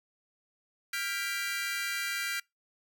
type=chord; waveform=sawtooth; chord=G dominant seventh; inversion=third; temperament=equal with one note detuned; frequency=1396.9 / 1600 / 1975.5 / 2349 Hz; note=F6 / G6 / B6 / D7; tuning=0 / +35 / 0 / 0 cents; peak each=-34 dBFS; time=0.93-2.4 s; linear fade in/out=5 ms; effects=noise-tail reverb RT60 0.2 s tail -26 dB re dry